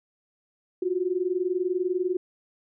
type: tone pair together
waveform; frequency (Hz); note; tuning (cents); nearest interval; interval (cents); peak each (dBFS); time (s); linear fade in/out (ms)
sine; 352.4 / 372.5; F4 / F#4; +16 / +12; minor second; 96; -27 / -26; 0.82-2.17; 5
effects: none